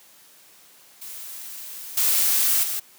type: noise with level steps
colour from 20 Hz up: blue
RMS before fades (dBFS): -37 / -20 / -27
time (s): 1.01-2.8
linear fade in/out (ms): 10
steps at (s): 1.97 / 2.63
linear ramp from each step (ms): 5
effects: white hiss -52 dBFS RMS until 2.98 s + high-pass 150 Hz 12 dB/octave